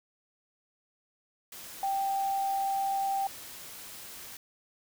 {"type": "tone in noise", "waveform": "sine", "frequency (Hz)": 784, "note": "G5", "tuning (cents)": 0, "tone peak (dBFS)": -27, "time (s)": [1.83, 3.27], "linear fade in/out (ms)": 2, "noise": "white", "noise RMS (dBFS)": -45, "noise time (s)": [1.52, 4.37], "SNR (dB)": 15, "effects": []}